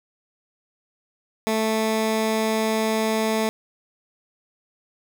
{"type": "tone", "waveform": "15% pulse", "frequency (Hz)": 220, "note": "A3", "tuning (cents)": 0, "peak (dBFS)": -14, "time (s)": [1.47, 3.49], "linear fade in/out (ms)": 0, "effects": []}